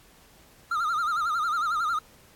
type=tone with vibrato; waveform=triangle; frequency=1300 Hz; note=E6; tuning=24 cents flat; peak=-22 dBFS; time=0.71-1.99 s; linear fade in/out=5 ms; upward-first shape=sine; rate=11 Hz; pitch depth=130 cents each way; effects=pink hiss -56 dBFS RMS until 2.35 s + AAC 64 kbps